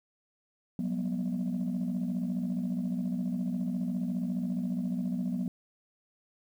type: tone cluster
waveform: sine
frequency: 182 / 196.5 / 241.5 Hz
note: F#3 / G3 / B3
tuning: -28 / +4 / -39 cents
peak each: -31 / -35 / -31 dBFS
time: 0.79-5.48 s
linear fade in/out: 2 ms
effects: tanh soft clip ceiling -25 dBFS + 10-bit